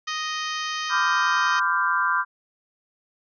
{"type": "harmonic tone", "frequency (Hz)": 622.3, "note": "D#5", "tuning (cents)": 0, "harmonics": [2, 3, 4, 5, 6, 7, 8, 9, 10], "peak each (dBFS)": [-30, -32, -37, -34, -39, -40, -38, -43, -40], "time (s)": [0.07, 1.6], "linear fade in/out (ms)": 10}
{"type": "chord", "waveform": "sine", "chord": "G dominant seventh", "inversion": "first", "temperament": "equal with one note detuned", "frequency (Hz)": [1008.5, 1174.7, 1396.9, 1568], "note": ["B5", "D6", "F6", "G6"], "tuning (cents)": [36, 0, 0, 0], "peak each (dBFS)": -25, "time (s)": [0.89, 2.25], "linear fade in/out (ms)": 50}
{"effects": []}